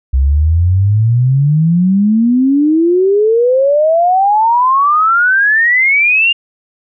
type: exponential sweep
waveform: sine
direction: up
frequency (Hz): 64.1 to 2833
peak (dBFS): -7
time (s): 0.13-6.33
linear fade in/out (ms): 10
effects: none